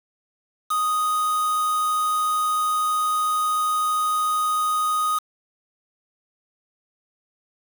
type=tone with quantisation; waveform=triangle; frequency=1244.5 Hz; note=D#6; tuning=in tune; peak=-18 dBFS; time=0.7-5.19 s; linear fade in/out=10 ms; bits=5; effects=none